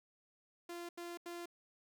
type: tone bursts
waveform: sawtooth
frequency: 345.4 Hz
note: F4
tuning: 19 cents flat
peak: -40 dBFS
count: 3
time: 0.69-1.458 s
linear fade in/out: 5 ms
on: 200 ms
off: 84 ms
effects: none